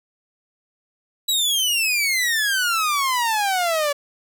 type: exponential sweep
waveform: sawtooth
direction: down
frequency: 3951 to 566 Hz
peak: -15 dBFS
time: 1.28-3.93 s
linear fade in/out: 10 ms
effects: none